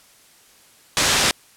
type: low-pass noise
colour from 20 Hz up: white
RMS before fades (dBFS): -18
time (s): 0.97-1.31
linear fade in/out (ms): 0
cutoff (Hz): 6300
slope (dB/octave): 12
effects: white hiss -52 dBFS RMS until 1.56 s + low-pass 12000 Hz 12 dB/octave